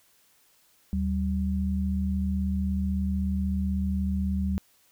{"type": "tone pair together", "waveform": "sine", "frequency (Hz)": [76.52, 192.7], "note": ["D#2", "G3"], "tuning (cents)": [-28, -29], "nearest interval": "octave + major third", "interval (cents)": 1599, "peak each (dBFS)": [-27, -27], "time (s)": [0.93, 4.58], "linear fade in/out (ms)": 0, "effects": ["white hiss -63 dBFS RMS until 4.91 s"]}